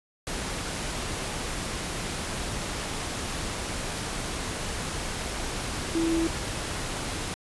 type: tone in noise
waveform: sine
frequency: 329.6 Hz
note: E4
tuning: in tune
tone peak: -23 dBFS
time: 5.95-6.27 s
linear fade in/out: 0 ms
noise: pink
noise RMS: -32 dBFS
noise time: 0.27-7.34 s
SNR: +6 dB
effects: resampled to 24000 Hz